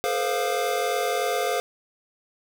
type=tone cluster; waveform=square; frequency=429.3 / 476.8 / 520 / 701 / 1208 Hz; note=A4 / A#4 / C5 / F5 / D6; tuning=-43 / +39 / -11 / +6 / +48 cents; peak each=-30 / -33 / -29 / -28 / -35 dBFS; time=0.04-1.6 s; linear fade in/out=0 ms; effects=none